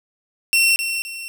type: tone with echo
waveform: sawtooth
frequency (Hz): 2715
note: F7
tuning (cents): -50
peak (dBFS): -10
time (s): 0.53-0.76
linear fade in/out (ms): 0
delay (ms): 260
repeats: 2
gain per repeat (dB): -8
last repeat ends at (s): 1.28
effects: none